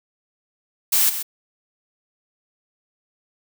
blue noise with echo, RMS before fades -17 dBFS, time 0.92-1.1 s, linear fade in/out 10 ms, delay 130 ms, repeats 1, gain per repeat -10 dB, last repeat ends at 1.23 s, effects none

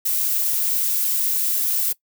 violet noise, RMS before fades -21 dBFS, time 0.05-1.93 s, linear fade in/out 10 ms, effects noise-tail reverb RT60 0.1 s tail -20 dB re dry

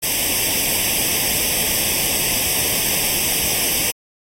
white noise with comb filter, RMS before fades -19 dBFS, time 0.02-3.92 s, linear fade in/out 20 ms, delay 0.36 ms, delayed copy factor +0.85, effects AAC 48 kbps

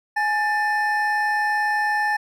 triangle tone pair together, 838.2 / 1776 Hz, G#5 / A6, +16 / +16 cents, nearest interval octave + minor second, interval 1300 cents, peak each -20 dBFS, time 0.16-2.17 s, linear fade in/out 10 ms, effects none

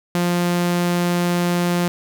sawtooth tone, 175.2 Hz, F3, 6 cents sharp, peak -13 dBFS, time 0.15-1.88 s, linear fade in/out 0 ms, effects none

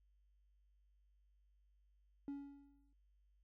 triangle tone with exponential decay, 281.4 Hz, C#4, 26 cents sharp, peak -38 dBFS, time 2.28-2.93 s, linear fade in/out 1 ms, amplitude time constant 140 ms, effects tanh soft clip ceiling -36 dBFS + added 50 Hz sine -70 dBFS peak until 3.43 s

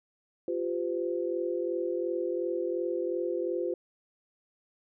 sine chord, F suspended second, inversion none, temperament equal with one note detuned, 349.2 / 392 / 510.4 Hz, F4 / G4 / C5, 0 / 0 / -43 cents, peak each -31 / -35 / -33 dBFS, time 0.48-3.74 s, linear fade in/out 2 ms, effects none

